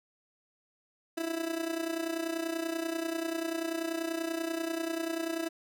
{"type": "tone with amplitude modulation", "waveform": "30% pulse", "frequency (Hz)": 329.6, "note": "E4", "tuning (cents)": 0, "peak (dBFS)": -26, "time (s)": [1.17, 5.49], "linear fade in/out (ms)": 10, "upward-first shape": "sine", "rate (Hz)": 30.3, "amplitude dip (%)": 70, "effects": []}